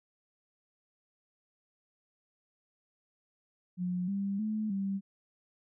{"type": "tone with pitch steps", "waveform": "sine", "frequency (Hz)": [179.8, 198, 215.4, 195.8], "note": ["F#3", "G3", "A3", "G3"], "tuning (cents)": [-49, 18, -37, -2], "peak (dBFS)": -30, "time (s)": [3.77, 5.01], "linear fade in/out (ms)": 50, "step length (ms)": 310, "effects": []}